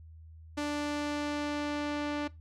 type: tone with low-pass filter sweep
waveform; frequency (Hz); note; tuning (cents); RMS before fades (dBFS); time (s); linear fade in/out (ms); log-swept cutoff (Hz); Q
sawtooth; 293.7; D4; 0; -33; 0.57-2.28; 10; 7700 to 3800; 0.74
effects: noise-tail reverb RT60 0.2 s tail -19 dB re dry + added 80 Hz sine -48 dBFS peak until 2.4 s